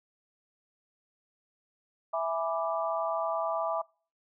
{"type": "chord", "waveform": "sine", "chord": "E dominant seventh", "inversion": "none", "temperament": "equal", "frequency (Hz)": [659.3, 830.6, 987.8, 1174.7], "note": ["E5", "G#5", "B5", "D6"], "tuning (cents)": [0, 0, 0, 0], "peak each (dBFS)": [-30, -36, -36, -34], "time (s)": [2.13, 3.82], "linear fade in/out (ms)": 10, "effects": ["noise-tail reverb RT60 0.4 s tail -25 dB re dry"]}